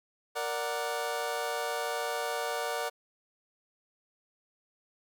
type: chord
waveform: 25% pulse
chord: Bb augmented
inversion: none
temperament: equal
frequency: 466.2 / 587.3 / 740 Hz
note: Bb4 / D5 / F#5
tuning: 0 / 0 / 0 cents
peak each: -32 dBFS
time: 0.35-2.9 s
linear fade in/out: 20 ms
effects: none